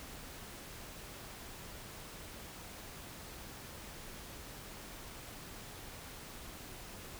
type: silence
effects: pink hiss -49 dBFS RMS until 7.19 s